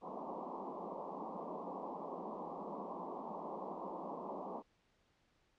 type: band-pass noise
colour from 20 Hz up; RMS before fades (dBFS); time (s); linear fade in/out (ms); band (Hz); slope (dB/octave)
white; -45; 0.01-4.63; 50; 170 to 1100; 96
effects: pink hiss -75 dBFS RMS until 5.58 s + low-pass 5000 Hz 12 dB/octave